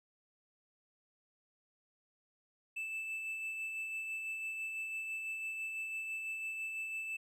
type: tone with tremolo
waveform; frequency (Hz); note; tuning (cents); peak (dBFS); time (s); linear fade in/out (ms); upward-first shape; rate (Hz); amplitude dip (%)
triangle; 2637; E7; 0; -35; 2.76-7.17; 10; sine; 6; 30
effects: none